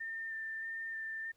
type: tone with vibrato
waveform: sine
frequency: 1797 Hz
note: A6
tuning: 36 cents sharp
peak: -38 dBFS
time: 0-1.32 s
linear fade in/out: 10 ms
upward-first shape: square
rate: 1.6 Hz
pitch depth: 11 cents each way
effects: pink hiss -74 dBFS RMS until 1.36 s